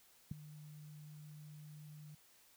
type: tone with ADSR envelope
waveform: sine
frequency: 150.9 Hz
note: D3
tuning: 47 cents sharp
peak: -33 dBFS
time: 0.31-2.15 s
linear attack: 5 ms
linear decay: 8 ms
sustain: -18 dB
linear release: 5 ms
effects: white hiss -67 dBFS RMS until 2.56 s